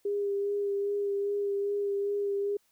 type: tone with vibrato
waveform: sine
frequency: 403.3 Hz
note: G4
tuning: 49 cents sharp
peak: -27 dBFS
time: 0.05-2.57 s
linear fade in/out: 5 ms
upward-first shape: sine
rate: 2.5 Hz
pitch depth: 18 cents each way
effects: white hiss -70 dBFS RMS until 2.71 s